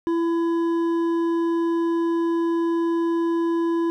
sine tone with hard clipping, 334.9 Hz, E4, 27 cents sharp, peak -21 dBFS, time 0.07-3.9 s, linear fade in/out 0 ms, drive 7 dB, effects none

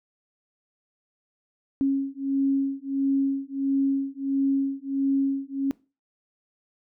sine beating tone pair, 272.8 / 274.3 Hz, C#4 / C#4, -28 / -18 cents, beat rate 1.5 Hz, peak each -25 dBFS, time 1.81-5.71 s, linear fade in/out 0 ms, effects noise-tail reverb RT60 0.3 s tail -21 dB re dry

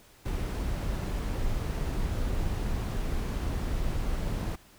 brown noise, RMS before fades -30 dBFS, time 0.25-4.56 s, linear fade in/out 10 ms, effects pink hiss -57 dBFS RMS until 4.78 s

